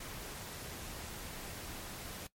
pink noise, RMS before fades -45 dBFS, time 0-2.27 s, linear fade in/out 5 ms, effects noise-tail reverb RT60 0.1 s tail -19 dB re dry + MP3 64 kbps

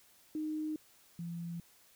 sine tone pair in turn, 308.8 / 170.04 Hz, D#4 / F3, -13 / -46 cents, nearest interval minor seventh, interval 1033 cents, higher first, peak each -34 / -38 dBFS, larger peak first, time 0.35-0.76 / 1.19-1.6 s, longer neither, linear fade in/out 2 ms, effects white hiss -64 dBFS RMS until 1.95 s

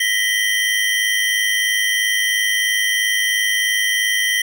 square tone cluster, 1892 / 1995 / 3134 Hz, A#6 / B6 / G7, +25 / +17 / -1 cents, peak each -21 dBFS, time 0-4.42 s, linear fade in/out 5 ms, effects none

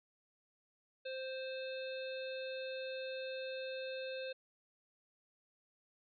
harmonic tone, 523.3 Hz, C5, in tune, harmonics 1 / 3 / 5 / 7 / 8, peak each -41 / -51 / -50 / -52 / -54 dBFS, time 1.05-4.33 s, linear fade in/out 10 ms, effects none

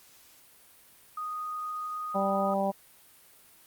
sine tone, 1241 Hz, D#6, 5 cents flat, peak -32 dBFS, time 1.17-2.54 s, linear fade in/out 5 ms
harmonic tone, 196 Hz, G3, in tune, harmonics 1 / 2 / 3 / 4 / 5, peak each -31 / -38 / -29 / -30 / -37 dBFS, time 2.14-2.72 s, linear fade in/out 20 ms
effects white hiss -57 dBFS RMS until 3.66 s + Opus 48 kbps

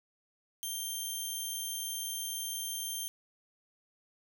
10% pulse tone, 3163 Hz, G7, 15 cents sharp, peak -27 dBFS, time 0.63-3.08 s, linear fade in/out 0 ms, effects none

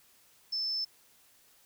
sine tone, 5274 Hz, E8, in tune, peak -30 dBFS, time 0.52-0.85 s, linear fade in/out 10 ms, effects white hiss -63 dBFS RMS until 1.65 s

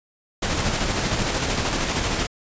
pink noise with tremolo, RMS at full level -22 dBFS, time 0.42-2.27 s, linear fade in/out 10 ms, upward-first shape square, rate 13 Hz, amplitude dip 30%, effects resampled to 16000 Hz

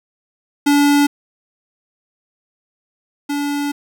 square tone pair in turn, 287.7 / 287.7 Hz, D4 / D4, -36 / -36 cents, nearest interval unison, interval 0 cents, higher neither, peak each -11 / -19 dBFS, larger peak first, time 0.66-1.07 / 3.29-3.72 s, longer second, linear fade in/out 10 ms, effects 8-bit

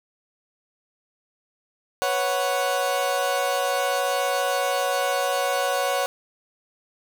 30% pulse chord, B suspended second, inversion none, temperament equal, 493.9 / 554.4 / 740 Hz, B4 / C#5 / F#5, 0 / 0 / 0 cents, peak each -27 / -22 / -23 dBFS, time 2.02-6.06 s, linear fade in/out 0 ms, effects none

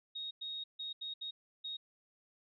sine tone bursts at uneven times, 3750 Hz, A#7, 10 cents sharp, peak -39 dBFS, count 6, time 0.15-0.31 / 0.41-0.64 / 0.79-0.93 / 1.01-1.14 / 1.21-1.31 / 1.64-1.77 s, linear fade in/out 10 ms, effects none

